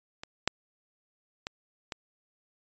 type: clicks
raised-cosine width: 0.2 ms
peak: -22 / -6 / -17 / -18 dBFS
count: 4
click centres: 0.235 / 0.476 / 1.469 / 1.922 s
effects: resampled to 16000 Hz